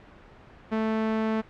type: tone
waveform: sawtooth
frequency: 220 Hz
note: A3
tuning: in tune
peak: -20 dBFS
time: 0.71-1.42 s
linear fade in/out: 20 ms
effects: pink hiss -50 dBFS RMS until 1.49 s + low-pass 2000 Hz 12 dB/octave